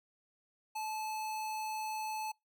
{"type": "tone", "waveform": "square", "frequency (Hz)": 867, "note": "A5", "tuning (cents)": -26, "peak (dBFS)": -37, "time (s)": [0.75, 2.32], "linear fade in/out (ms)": 10, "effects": ["noise-tail reverb RT60 0.2 s tail -26 dB re dry"]}